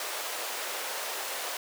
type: high-pass noise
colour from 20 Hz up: pink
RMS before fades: -35 dBFS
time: 0-1.57 s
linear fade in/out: 2 ms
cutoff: 480 Hz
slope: 24 dB/octave
effects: none